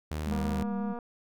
sawtooth tone, 76.9 Hz, D#2, 20 cents flat, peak -28 dBFS, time 0.11-0.63 s, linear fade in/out 0 ms
sine tone with vibrato, 201.9 Hz, G#3, 49 cents flat, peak -30 dBFS, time 0.26-0.94 s, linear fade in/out 20 ms, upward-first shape square, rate 5.5 Hz, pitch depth 34 cents each way
click train, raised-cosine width 1 ms, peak -27 dBFS, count 160, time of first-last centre 0.32-0.988 s, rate 238 Hz
effects none

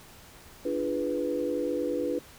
sine chord, D diminished seventh, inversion none, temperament equal with one note detuned, 293.7 / 343.4 / 415.3 / 493.9 Hz, D4 / F4 / Ab4 / Cb5, 0 / -29 / 0 / 0 cents, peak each -32 / -33 / -36 / -30 dBFS, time 0.65-2.19 s, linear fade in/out 5 ms, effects pink hiss -51 dBFS RMS until 2.38 s

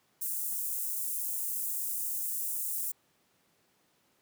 white high-pass noise, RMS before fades -34 dBFS, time 0.21-2.92 s, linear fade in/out 10 ms, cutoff 8200 Hz, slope 24 dB/octave, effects pink hiss -70 dBFS RMS until 4.21 s + high-pass 150 Hz 12 dB/octave

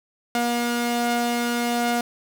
sawtooth tone pair together, 238.8 / 715.1 Hz, A#3 / F5, +42 / +41 cents, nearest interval octave + perfect fifth, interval 1899 cents, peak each -19 / -22 dBFS, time 0.35-2.01 s, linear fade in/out 2 ms, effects none

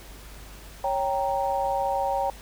sine chord, G diminished, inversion second, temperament equal, 554.4 / 784 / 932.3 Hz, Db5 / G5 / Bb5, 0 / 0 / 0 cents, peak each -28 / -26 / -29 dBFS, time 0.84-2.3 s, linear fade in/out 2 ms, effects added 50 Hz sine -44 dBFS peak until 2.41 s + pink hiss -47 dBFS RMS until 2.41 s

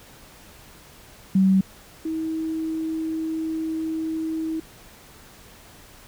sine tone pair in turn, 190.9 / 320 Hz, G3 / D#4, -46 / +49 cents, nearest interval major sixth, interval 895 cents, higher second, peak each -14 / -24 dBFS, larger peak first, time 1.35-1.61 / 2.05-4.6 s, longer second, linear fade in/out 5 ms, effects pink hiss -48 dBFS RMS until 6.07 s

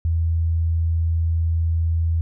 sine tone, 82.41 Hz, E2, in tune, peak -17 dBFS, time 0.05-2.21 s, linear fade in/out 0 ms, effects none

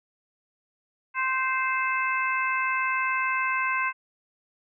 harmonic tone with a mistuned harmonic, 523.3 Hz, C5, in tune, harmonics 2 / 3 / 4 / 5, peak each -27 / -29 / -30 / -31 dBFS, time 1.14-3.93 s, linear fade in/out 50 ms, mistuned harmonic 3, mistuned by -18 cents, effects none

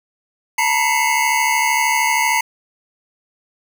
square tone cluster, 890 / 963 / 2038 / 2180 Hz, A5 / B5 / C7 / C#7, +20 / -44 / -46 / -29 cents, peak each -21 dBFS, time 0.58-2.41 s, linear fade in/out 5 ms, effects none

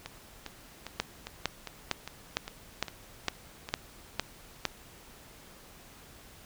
two click trains, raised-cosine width 0.2 ms, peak -10 / -21 dBFS, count 9 / 10, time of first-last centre 1-4.653 / 0.06-3.689 s, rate 2.19 / 2.48 Hz, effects pink hiss -53 dBFS RMS until 6.45 s

